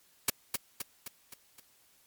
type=noise with echo; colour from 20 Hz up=white; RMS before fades=-25 dBFS; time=0.28-0.3 s; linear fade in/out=5 ms; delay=260 ms; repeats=5; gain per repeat=-5 dB; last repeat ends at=1.6 s; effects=white hiss -65 dBFS RMS until 2.06 s + MP3 96 kbps